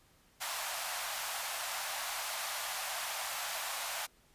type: high-pass noise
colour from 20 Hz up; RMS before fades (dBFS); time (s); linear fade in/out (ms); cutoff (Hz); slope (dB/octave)
pink; -38; 0.4-4.07; 20; 640; 48
effects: pink hiss -66 dBFS RMS until 4.34 s + resampled to 32000 Hz